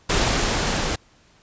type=noise with level ramp; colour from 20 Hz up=pink; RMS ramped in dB=-19 to -24 dBFS; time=0.09-0.96 s; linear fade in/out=10 ms; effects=pink hiss -56 dBFS RMS until 1.42 s + resampled to 16000 Hz